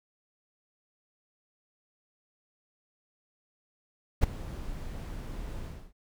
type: noise with ADSR envelope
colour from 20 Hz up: brown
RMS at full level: -20 dBFS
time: 4.21-5.93 s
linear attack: 26 ms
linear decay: 10 ms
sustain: -18 dB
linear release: 310 ms
effects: none